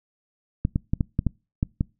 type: clicks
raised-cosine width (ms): 5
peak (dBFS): -9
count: 8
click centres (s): 0.651 / 0.759 / 0.935 / 1.008 / 1.191 / 1.267 / 1.629 / 1.809
effects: noise-tail reverb RT60 0.3 s tail -26 dB re dry